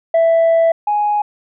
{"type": "tone pair in turn", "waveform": "sine", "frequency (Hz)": [661, 832.8], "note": ["E5", "G#5"], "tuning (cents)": [5, 5], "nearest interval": "major third", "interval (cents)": 400, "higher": "second", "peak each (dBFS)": [-7, -12], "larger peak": "first", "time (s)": [[0.14, 0.72], [0.87, 1.22]], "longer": "first", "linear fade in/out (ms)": 5, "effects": ["tanh soft clip ceiling -8 dBFS"]}